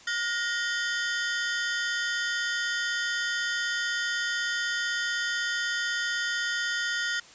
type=ring-modulated tone; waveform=sawtooth; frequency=1650 Hz; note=G#6; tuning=12 cents flat; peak=-20 dBFS; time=0.07-7.2 s; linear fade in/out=5 ms; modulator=218 Hz; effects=white hiss -51 dBFS RMS until 7.34 s + resampled to 16000 Hz

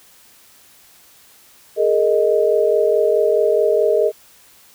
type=chord; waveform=sine; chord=Ab suspended second; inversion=none; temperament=equal with one note detuned; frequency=415.3 / 460 / 622.3 Hz; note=Ab4 / Bb4 / Eb5; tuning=0 / -23 / 0 cents; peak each=-17 dBFS; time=1.76-4.12 s; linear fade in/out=50 ms; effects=white hiss -49 dBFS RMS until 4.74 s

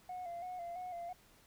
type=tone with vibrato; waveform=sine; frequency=709 Hz; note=F5; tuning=26 cents sharp; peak=-39 dBFS; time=0.09-1.13 s; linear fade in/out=5 ms; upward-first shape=square; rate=3 Hz; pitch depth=49 cents each way; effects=tanh soft clip ceiling -39 dBFS + pink hiss -65 dBFS RMS until 1.46 s

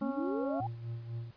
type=harmonic tone; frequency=275.2 Hz; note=C#4; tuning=12 cents flat; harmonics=1 / 2 / 3 / 4 / 5; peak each=-34 / -40 / -44 / -46 / -48 dBFS; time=0.01-0.61 s; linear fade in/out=10 ms
type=exponential sweep; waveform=sine; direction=up; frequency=208.7 to 830 Hz; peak=-34 dBFS; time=0.01-0.67 s; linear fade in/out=5 ms
type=tone with tremolo; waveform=triangle; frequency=116.54 Hz; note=A#2; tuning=in tune; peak=-33 dBFS; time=0.6-1.31 s; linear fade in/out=5 ms; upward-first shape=sine; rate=4 Hz; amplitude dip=60%
effects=pink hiss -63 dBFS RMS until 1.36 s + resampled to 11025 Hz

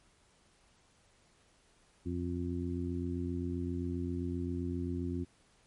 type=harmonic tone; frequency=87.6 Hz; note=F2; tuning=6 cents sharp; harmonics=1 / 2 / 3 / 4; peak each=-37 / -41 / -37 / -41 dBFS; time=2.05-5.25 s; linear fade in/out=20 ms; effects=pink hiss -67 dBFS RMS until 5.66 s + MP3 48 kbps

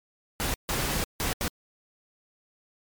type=noise bursts at uneven times; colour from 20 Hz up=pink; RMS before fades=-28 dBFS; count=4; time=0.4-0.54 / 0.69-1.04 / 1.2-1.33 / 1.41-1.48 s; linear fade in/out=0 ms; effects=MP3 96 kbps

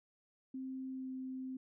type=tone with pitch glide; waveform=sine; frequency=262.2 to 260.1 Hz; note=C4 to C4; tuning=+4 to -10 cents; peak=-40 dBFS; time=0.54-1.57 s; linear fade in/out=5 ms; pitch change=-14 cents; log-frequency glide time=0.9-1.1 s; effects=none

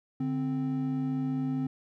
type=tone pair together; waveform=triangle; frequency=146.35 / 261.6 Hz; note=D3 / C4; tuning=-6 / 0 cents; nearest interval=minor seventh; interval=1006 cents; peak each=-31 / -27 dBFS; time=0.2-1.67 s; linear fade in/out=5 ms; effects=none

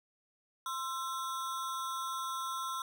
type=ring-modulated tone; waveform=square; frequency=1194 Hz; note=D6; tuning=28 cents sharp; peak=-33 dBFS; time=0.66-2.82 s; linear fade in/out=2 ms; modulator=147 Hz; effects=none

